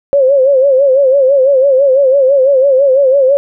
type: tone with vibrato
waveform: sine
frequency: 540 Hz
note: C#5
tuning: 45 cents flat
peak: -5 dBFS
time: 0.13-3.37 s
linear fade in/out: 0 ms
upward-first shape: sine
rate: 6 Hz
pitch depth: 93 cents each way
effects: none